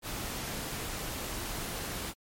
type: noise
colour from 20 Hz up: pink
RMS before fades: -37 dBFS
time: 0.02-2.14 s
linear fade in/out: 50 ms
effects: MP3 64 kbps